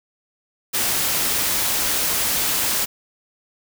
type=noise; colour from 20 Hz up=white; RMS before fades=-21 dBFS; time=0.73-2.86 s; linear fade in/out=20 ms; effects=none